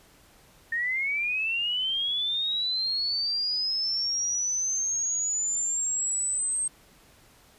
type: linear sweep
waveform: sine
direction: up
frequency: 1823 to 8410 Hz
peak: -25 dBFS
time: 0.72-6.68 s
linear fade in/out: 5 ms
effects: pink hiss -57 dBFS RMS until 7.58 s + resampled to 32000 Hz